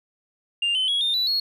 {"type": "tone with pitch steps", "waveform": "sine", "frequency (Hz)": [2800, 3053, 3330, 3631, 3960, 4318], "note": ["F7", "G7", "G#7", "A#7", "B7", "C#8"], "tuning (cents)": [4, -46, 4, -46, 4, -46], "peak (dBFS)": -18, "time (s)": [0.62, 1.4], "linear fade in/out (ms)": 5, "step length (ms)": 130, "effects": ["tanh soft clip ceiling -18 dBFS"]}